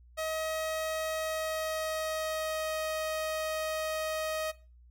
sawtooth tone with pitch glide, 634 to 628.2 Hz, D#5 to D#5, +32 to +16 cents, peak -28 dBFS, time 0.17-4.52 s, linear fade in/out 20 ms, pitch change -16 cents, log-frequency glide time 1.18-2.76 s, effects noise-tail reverb RT60 0.3 s tail -17 dB re dry + added 60 Hz sine -54 dBFS peak until 4.9 s

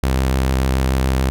sawtooth tone with vibrato, 65.6 Hz, C2, 5 cents sharp, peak -11 dBFS, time 0.03-1.3 s, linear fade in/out 0 ms, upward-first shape triangle, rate 6.9 Hz, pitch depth 25 cents each way, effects none

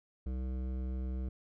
triangle tone with hard clipping, 64 Hz, C2, 38 cents flat, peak -36 dBFS, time 0.26-1.29 s, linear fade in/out 5 ms, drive 17 dB, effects none

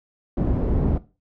pink low-pass noise, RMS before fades -21 dBFS, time 0.37-0.98 s, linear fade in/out 5 ms, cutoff 360 Hz, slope 12 dB/octave, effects noise-tail reverb RT60 0.3 s tail -17 dB re dry

